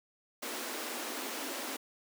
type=high-pass noise; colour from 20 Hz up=pink; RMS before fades=-39 dBFS; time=0.42-1.77 s; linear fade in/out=10 ms; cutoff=230 Hz; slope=96 dB/octave; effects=none